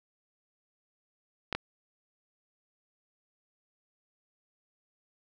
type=clicks; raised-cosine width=0.3 ms; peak=-15 dBFS; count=2; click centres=1.527 / 1.55 s; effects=none